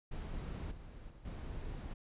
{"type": "noise with level steps", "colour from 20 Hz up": "brown", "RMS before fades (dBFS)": [-41, -50, -55, -43], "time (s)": [0.11, 1.94], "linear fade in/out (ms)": 10, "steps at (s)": [0.71, 1.1, 1.25], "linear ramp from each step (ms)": 5, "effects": ["resampled to 8000 Hz"]}